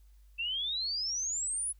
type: exponential sweep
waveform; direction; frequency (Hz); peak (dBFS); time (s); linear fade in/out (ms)
sine; up; 2655 to 10380; -31; 0.38-1.73; 20
effects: added 50 Hz sine -55 dBFS peak until 1.79 s + white hiss -74 dBFS RMS until 1.79 s